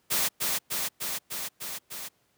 white noise with echo, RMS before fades -26 dBFS, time 0.1-0.29 s, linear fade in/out 20 ms, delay 300 ms, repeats 6, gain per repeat -2 dB, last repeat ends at 2.09 s, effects pink hiss -69 dBFS RMS until 2.37 s + high-pass 100 Hz 12 dB/octave

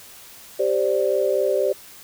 sine chord, G suspended fourth, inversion none, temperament equal, 392 / 523.3 / 587.3 Hz, G4 / C5 / D5, 0 / 0 / 0 cents, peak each -22 dBFS, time 0.59-1.73 s, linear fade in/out 10 ms, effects white hiss -44 dBFS RMS until 2.03 s

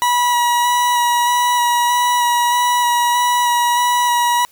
40% pulse tone with vibrato, 969 Hz, B5, 33 cents flat, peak -12 dBFS, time 0.02-4.45 s, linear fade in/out 0 ms, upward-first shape square, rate 1.6 Hz, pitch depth 11 cents each way, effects white hiss -52 dBFS RMS until 4.51 s

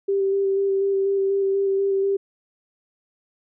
sine tone with vibrato, 392 Hz, G4, in tune, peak -18 dBFS, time 0.08-2.17 s, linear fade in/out 10 ms, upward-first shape square, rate 4.1 Hz, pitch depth 13 cents each way, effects none

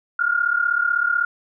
sine tone pair together, 1396.9 / 1432.9 Hz, F6 / F6, 0 / +44 cents, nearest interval unison, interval 44 cents, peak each -20 dBFS, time 0.19-1.25 s, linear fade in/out 5 ms, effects none

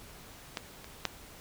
clicks, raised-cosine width 0.2 ms, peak -16 / -28 / -11 dBFS, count 3, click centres 0.572 / 0.844 / 1.053 s, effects pink hiss -51 dBFS RMS until 1.4 s

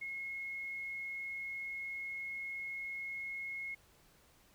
sine tone, 2166 Hz, C#7, 41 cents flat, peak -39 dBFS, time 0.01-3.75 s, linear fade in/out 10 ms, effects pink hiss -66 dBFS RMS until 4.54 s

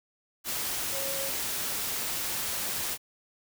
sine tone in noise, 546 Hz, C#5, 26 cents flat, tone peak -36 dBFS, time 0.91-1.32 s, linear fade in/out 50 ms, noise white, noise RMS -32 dBFS, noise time 0.44-2.98 s, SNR -7 dB, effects none

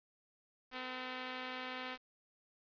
5% pulse tone pair together, 255.2 / 455 Hz, C4 / A#4, -43 / -42 cents, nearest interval minor seventh, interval 1001 cents, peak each -30 / -39 dBFS, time 0.71-1.98 s, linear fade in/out 50 ms, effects resampled to 11025 Hz + 10-bit

